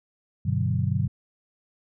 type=chord; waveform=sine; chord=G major seventh; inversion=none; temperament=equal; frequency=98 / 123.47 / 146.83 / 185 Hz; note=G2 / B2 / D3 / F#3; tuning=0 / 0 / 0 / 0 cents; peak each=-26 / -26 / -28 / -30 dBFS; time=0.45-1.08 s; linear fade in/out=10 ms; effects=none